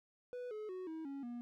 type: tone with pitch steps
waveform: triangle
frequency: 493.9 / 427.5 / 370 / 320.3 / 277.2 / 239.9 Hz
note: B4 / A4 / F#4 / E4 / C#4 / A#3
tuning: 0 / -50 / 0 / -50 / 0 / +50 cents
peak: -40 dBFS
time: 0.33-1.41 s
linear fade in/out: 0 ms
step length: 180 ms
effects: none